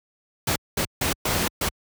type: noise bursts at uneven times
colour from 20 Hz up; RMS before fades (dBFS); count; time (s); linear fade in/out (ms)
pink; -23; 5; 0.47-0.56 / 0.77-0.85 / 1.01-1.13 / 1.25-1.48 / 1.61-1.69; 5
effects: high-pass 60 Hz 12 dB/octave